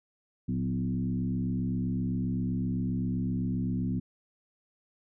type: tone with frequency modulation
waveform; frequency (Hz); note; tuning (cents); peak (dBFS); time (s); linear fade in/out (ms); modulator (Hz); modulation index
sine; 180; F#3; -47; -27; 0.48-4; 10; 67.7; 1.3
effects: none